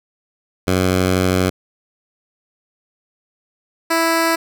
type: tone pair in turn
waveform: 10% pulse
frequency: 92.5 / 329.6 Hz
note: F#2 / E4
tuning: 0 / 0 cents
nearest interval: octave + minor seventh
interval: 2200 cents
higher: second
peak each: -6 dBFS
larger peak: neither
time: 0.67-1.5 / 3.9-4.36 s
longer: first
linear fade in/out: 10 ms
effects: none